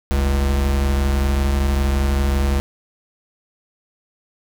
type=tone pair together; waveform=square; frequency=44.07 / 69.3 Hz; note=F1 / C#2; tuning=+16 / 0 cents; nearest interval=minor sixth; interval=784 cents; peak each=-24 / -17 dBFS; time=0.11-2.6 s; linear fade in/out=0 ms; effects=none